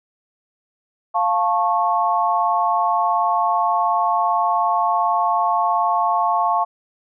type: chord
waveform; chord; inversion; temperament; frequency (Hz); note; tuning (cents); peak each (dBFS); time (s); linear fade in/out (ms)
sine; F augmented; none; equal with one note detuned; 698.5 / 880 / 1097.3; F5 / A5 / C#6; 0 / 0 / -18; -20; 1.14-6.65; 20
effects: none